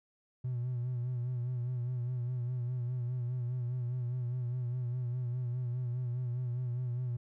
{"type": "tone with vibrato", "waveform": "triangle", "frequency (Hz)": 123.47, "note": "B2", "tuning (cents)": 0, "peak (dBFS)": -29, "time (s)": [0.44, 7.17], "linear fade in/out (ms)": 10, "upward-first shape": "sine", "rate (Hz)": 4.9, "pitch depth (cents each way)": 54, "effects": ["tanh soft clip ceiling -28 dBFS"]}